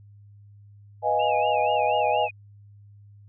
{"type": "chord", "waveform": "sine", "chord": "F half-diminished seventh", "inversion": "second", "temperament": "equal", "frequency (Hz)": [493.9, 622.3, 698.5, 830.6], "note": ["Cb5", "Eb5", "F5", "Ab5"], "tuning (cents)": [0, 0, 0, 0], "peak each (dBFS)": [-28, -25, -28, -23], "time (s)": [1.02, 2.29], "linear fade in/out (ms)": 50}
{"type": "tone with vibrato", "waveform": "sine", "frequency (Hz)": 2637, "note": "E7", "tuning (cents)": 0, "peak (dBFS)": -32, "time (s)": [1.19, 2.31], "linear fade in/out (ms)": 10, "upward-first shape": "sine", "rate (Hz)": 4.2, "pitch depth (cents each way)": 140}
{"effects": ["added 102 Hz sine -47 dBFS peak until 3.28 s"]}